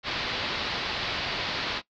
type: low-pass noise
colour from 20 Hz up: white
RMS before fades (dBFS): -31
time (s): 0.03-1.82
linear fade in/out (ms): 50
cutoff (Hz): 4600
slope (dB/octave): 48
effects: noise-tail reverb RT60 0.1 s tail -18 dB re dry